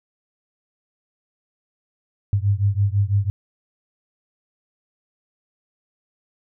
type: beating tone pair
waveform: sine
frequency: 98 / 104 Hz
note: G2 / G#2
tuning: 0 / +3 cents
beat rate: 6 Hz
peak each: -19 / -20 dBFS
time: 2.33-3.3 s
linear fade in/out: 0 ms
effects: none